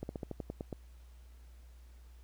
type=slowing click train; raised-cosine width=2 ms; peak=-25 dBFS; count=9; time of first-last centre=0.03-0.728 s; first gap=61 ms; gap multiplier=1.1; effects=added 60 Hz sine -52 dBFS peak until 2.23 s + pink hiss -68 dBFS RMS until 2.23 s